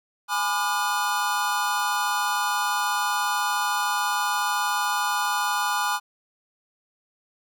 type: chord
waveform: square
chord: G# diminished seventh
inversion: none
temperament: just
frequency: 830.6 / 996.7 / 1196.1 / 1435.3 Hz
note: G#5 / B5 / D6 / F6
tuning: 0 / +16 / +31 / +47 cents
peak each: -29 dBFS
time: 0.28-6 s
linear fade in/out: 50 ms
effects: none